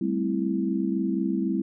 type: chord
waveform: sine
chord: A minor seventh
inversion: third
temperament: equal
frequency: 196 / 220 / 261.6 / 329.6 Hz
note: G3 / A3 / C4 / E4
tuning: 0 / 0 / 0 / 0 cents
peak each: -27 / -32 / -29 / -28 dBFS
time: 0.01-1.62 s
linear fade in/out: 5 ms
effects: none